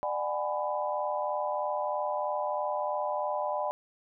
sine chord, G# half-diminished seventh, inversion second, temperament just, 598 / 747.5 / 830.6 / 996.7 Hz, D5 / F#5 / G#5 / B5, +31 / +17 / 0 / +16 cents, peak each -32 / -36 / -35 / -34 dBFS, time 0.03-3.71 s, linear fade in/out 0 ms, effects none

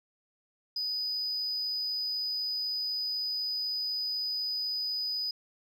sine tone, 4978 Hz, D#8, in tune, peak -28 dBFS, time 0.76-5.31 s, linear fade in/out 5 ms, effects tanh soft clip ceiling -28 dBFS

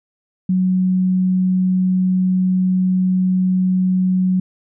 sine tone, 185 Hz, F#3, in tune, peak -13 dBFS, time 0.49-4.4 s, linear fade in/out 5 ms, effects none

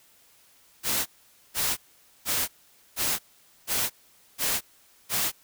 white noise bursts, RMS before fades -26 dBFS, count 7, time 0.83-5.32 s, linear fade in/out 50 ms, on 230 ms, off 480 ms, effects white hiss -59 dBFS RMS until 5.43 s

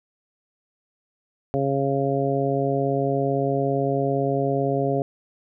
harmonic tone, 137.7 Hz, C#3, 11 cents flat, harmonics 1 / 2 / 3 / 4 / 5, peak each -26 / -27 / -25 / -27 / -27 dBFS, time 1.54-5.02 s, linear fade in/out 0 ms, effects none

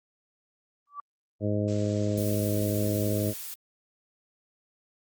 sine tone with exponential growth, 1155 Hz, D6, 29 cents flat, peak -31 dBFS, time 0.87-1 s, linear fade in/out 2 ms, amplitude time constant 28 ms
harmonic tone, 103.83 Hz, G#2, in tune, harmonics 1 / 2 / 3 / 4 / 5 / 6, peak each -28 / -31 / -32 / -35 / -34 / -34 dBFS, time 1.4-3.34 s, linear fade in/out 50 ms
blue noise, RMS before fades -38 dBFS, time 1.68-3.54 s, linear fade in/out 0 ms
effects Opus 24 kbps

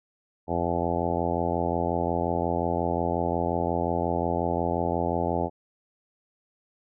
harmonic tone, 85.6 Hz, F2, 34 cents flat, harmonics 1 / 2 / 3 / 4 / 5 / 6 / 7 / 8 / 9 / 10, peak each -33 / -33 / -33 / -33 / -33 / -33 / -33 / -33 / -33 / -33 dBFS, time 0.47-5.5 s, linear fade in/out 50 ms, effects none

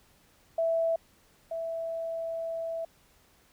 sine tone pair in turn, 659.3 / 659.3 Hz, E5 / E5, 0 / 0 cents, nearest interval unison, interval 0 cents, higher neither, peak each -24 / -31 dBFS, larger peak first, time 0.58-0.96 / 1.51-2.85 s, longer second, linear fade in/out 5 ms, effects pink hiss -63 dBFS RMS until 3.52 s

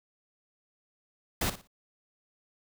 pink noise with echo, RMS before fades -29 dBFS, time 1.41-1.5 s, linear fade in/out 5 ms, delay 58 ms, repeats 3, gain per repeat -12 dB, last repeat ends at 1.674 s, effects none

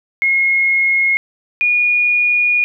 sine tone pair in turn, 2159 / 2444 Hz, C#7 / D#7, -46 / -32 cents, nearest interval major second, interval 214 cents, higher second, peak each -11 dBFS, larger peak neither, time 0.22-1.17 / 1.61-2.64 s, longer second, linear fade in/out 0 ms, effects none

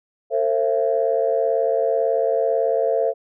sine tone cluster, 452.9 / 531 / 673 Hz, A#4 / C5 / E5, -50 / +25 / +36 cents, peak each -21 dBFS, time 0.3-3.14 s, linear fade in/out 50 ms, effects tanh soft clip ceiling -7 dBFS

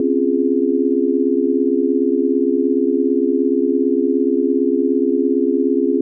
sine chord, Db major seventh, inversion third, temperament just, 259.9 / 277.2 / 346.5 / 415.8 Hz, C4 / Db4 / F4 / Ab4, -11 / 0 / -14 / +2 cents, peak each -19 dBFS, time 0-6.01 s, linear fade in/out 2 ms, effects none

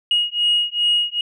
sine beating tone pair, 2880 / 2882.5 Hz, F#7 / F#7, -47 / -46 cents, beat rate 2.5 Hz, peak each -18 dBFS, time 0.11-1.21 s, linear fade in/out 2 ms, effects tanh soft clip ceiling -10 dBFS

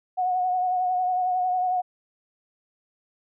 sine tone with vibrato, 732 Hz, F#5, 19 cents flat, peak -21 dBFS, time 0.17-1.82 s, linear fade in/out 20 ms, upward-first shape sine, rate 11 Hz, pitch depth 29 cents each way, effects none

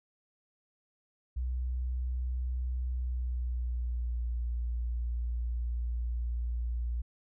sine tone with pitch glide, 62.4 to 59.17 Hz, B1 to A#1, +19 to +27 cents, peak -30 dBFS, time 1.36-7.02 s, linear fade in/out 10 ms, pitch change -92 cents, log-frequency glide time 2.91-4.27 s, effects none

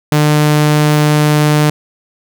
sawtooth tone, 150.2 Hz, D3, 39 cents sharp, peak -4 dBFS, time 0.12-1.7 s, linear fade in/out 2 ms, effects none

